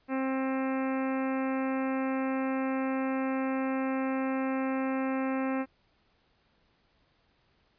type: harmonic tone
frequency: 264.8 Hz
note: C4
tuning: 21 cents sharp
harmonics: 1 / 2 / 3 / 4 / 5 / 6 / 7 / 8 / 9 / 10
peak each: -29 / -35 / -39 / -41 / -43 / -45 / -46 / -47 / -48 / -49 dBFS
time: 0.08-5.66 s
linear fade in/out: 50 ms
effects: pink hiss -69 dBFS RMS until 7.78 s + resampled to 11025 Hz